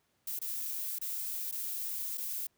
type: noise with dropouts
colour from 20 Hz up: violet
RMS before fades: -37 dBFS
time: 0.27-2.47 s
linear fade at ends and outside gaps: 5 ms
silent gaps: 0.391-0.414 / 0.987-1.013 / 1.514-1.523 / 2.174-2.179 s
effects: pink hiss -75 dBFS RMS until 2.57 s + high-pass 80 Hz 12 dB/octave